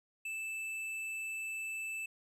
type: tone with hard clipping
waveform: sine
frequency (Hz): 2637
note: E7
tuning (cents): 0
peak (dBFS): -39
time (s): 0.25-2.06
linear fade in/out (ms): 5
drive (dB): 8
effects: none